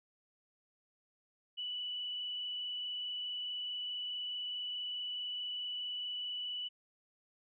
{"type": "tone with frequency modulation", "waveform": "sine", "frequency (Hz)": 2963, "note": "F#7", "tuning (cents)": 2, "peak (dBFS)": -37, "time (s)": [1.57, 6.69], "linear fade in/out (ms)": 20, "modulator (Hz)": 24.7, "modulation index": 1.2, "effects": []}